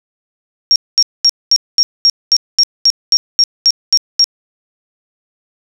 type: tone bursts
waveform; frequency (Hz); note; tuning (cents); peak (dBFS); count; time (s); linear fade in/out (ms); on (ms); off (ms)
sine; 5570; F8; -5; -5; 14; 0.71-4.242; 0; 48; 220
effects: none